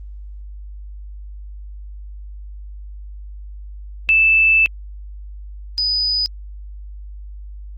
sine tone pair in turn, 2637 / 4978 Hz, E7 / D#8, 0 / 0 cents, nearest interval major seventh, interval 1100 cents, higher second, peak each -10 / -16 dBFS, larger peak first, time 4.09-4.66 / 5.78-6.26 s, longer first, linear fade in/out 0 ms, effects added 50 Hz sine -31 dBFS peak until 7.77 s + Opus 24 kbps

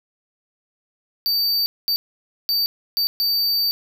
square tone bursts at uneven times, 4615 Hz, D8, 31 cents flat, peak -18 dBFS, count 5, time 1.26-1.66 / 1.88-1.96 / 2.49-2.66 / 2.97-3.07 / 3.2-3.71 s, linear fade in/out 0 ms, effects none

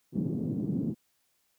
white band-pass noise, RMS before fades -31 dBFS, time 0.12-0.95 s, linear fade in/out 50 ms, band 140 to 270 Hz, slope 24 dB/octave, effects white hiss -73 dBFS RMS until 1.58 s

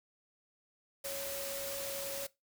sine tone in noise, 554.4 Hz, C#5, in tune, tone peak -41 dBFS, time 1.04-2.27 s, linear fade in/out 10 ms, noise white, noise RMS -41 dBFS, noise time 1.04-2.27 s, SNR -3 dB, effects noise-tail reverb RT60 0.2 s tail -20 dB re dry

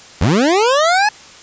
25% pulse linear sweep, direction up, 68.4 to 864 Hz, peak -7 dBFS, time 0.21-1.09 s, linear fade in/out 5 ms, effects white hiss -39 dBFS RMS until 1.42 s + resampled to 16000 Hz

